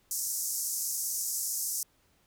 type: band-pass noise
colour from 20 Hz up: pink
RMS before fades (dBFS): -33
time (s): 0.11-1.83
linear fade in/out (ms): 2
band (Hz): 5600 to 15000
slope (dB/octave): 48
effects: pink hiss -68 dBFS RMS until 2.26 s